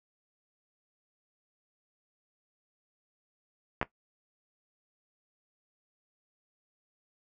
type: clicks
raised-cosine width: 0.5 ms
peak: -14 dBFS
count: 2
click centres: 3.814 / 3.828 s
effects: noise-tail reverb RT60 0.1 s tail -17 dB re dry